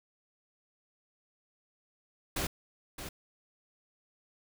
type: noise with echo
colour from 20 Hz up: pink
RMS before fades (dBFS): -33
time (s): 2.36-2.47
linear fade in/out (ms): 5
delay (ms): 620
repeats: 1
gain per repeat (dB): -9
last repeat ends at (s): 3.09
effects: none